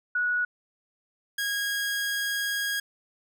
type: tone pair in turn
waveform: sine / sawtooth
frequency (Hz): 1464 / 1639.8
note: F#6 / G#6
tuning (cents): -19 / -22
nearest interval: major second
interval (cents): 197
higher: second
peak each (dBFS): -23 / -23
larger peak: neither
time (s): 0.15-0.45 / 1.38-2.8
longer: second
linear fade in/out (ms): 5
effects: none